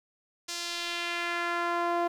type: tone with band-pass filter sweep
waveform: sawtooth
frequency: 344.9 Hz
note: F4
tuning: 22 cents flat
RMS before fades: -31 dBFS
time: 0.48-2.08 s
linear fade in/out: 10 ms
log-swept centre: 5700 to 730 Hz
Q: 1.4
effects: 10-bit